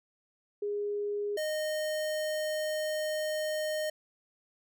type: tone pair in turn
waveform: sine / square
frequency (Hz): 411.2 / 616.1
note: G#4 / D#5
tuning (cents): -17 / -17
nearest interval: perfect fifth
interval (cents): 700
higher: second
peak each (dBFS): -30 / -31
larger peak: first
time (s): 0.62-1.37 / 1.37-3.9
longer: second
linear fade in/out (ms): 5
effects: none